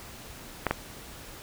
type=clicks; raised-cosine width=0.5 ms; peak=-9 dBFS; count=2; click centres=0.667 / 0.71 s; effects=pink hiss -45 dBFS RMS until 1.42 s